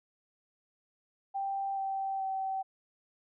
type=tone with pitch steps; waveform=sine; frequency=785 / 776.9 / 768.8 Hz; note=G5 / G5 / G5; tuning=+2 / -16 / -34 cents; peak=-31 dBFS; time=1.34-2.63 s; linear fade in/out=20 ms; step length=430 ms; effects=none